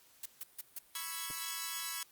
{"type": "noise bursts", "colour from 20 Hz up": "blue", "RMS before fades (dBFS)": -41, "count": 4, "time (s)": [0.23, 0.788], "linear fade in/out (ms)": 5, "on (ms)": 27, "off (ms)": 150}
{"type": "chord", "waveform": "5% pulse", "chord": "C# minor seventh", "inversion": "third", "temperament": "equal", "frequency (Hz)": [987.8, 1108.7, 1318.5, 1661.2], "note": ["B5", "C#6", "E6", "G#6"], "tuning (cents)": [0, 0, 0, 0], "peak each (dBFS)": -32, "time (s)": [0.95, 2.03], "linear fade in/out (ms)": 2}
{"type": "clicks", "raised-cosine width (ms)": 2, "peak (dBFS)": -39, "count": 2, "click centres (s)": [1.302, 1.309]}
{"effects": ["white hiss -64 dBFS RMS until 2.11 s", "Opus 48 kbps"]}